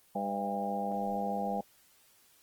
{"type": "harmonic tone with a mistuned harmonic", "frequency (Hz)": 100.5, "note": "G2", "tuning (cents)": 44, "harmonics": [2, 3, 4, 5, 6, 7, 8], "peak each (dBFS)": [-36, -47, -47, -39, -42, -38, -35], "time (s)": [0.15, 1.61], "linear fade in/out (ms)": 5, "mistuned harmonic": 7, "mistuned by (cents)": -35, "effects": ["white hiss -64 dBFS RMS until 2.42 s", "Opus 24 kbps"]}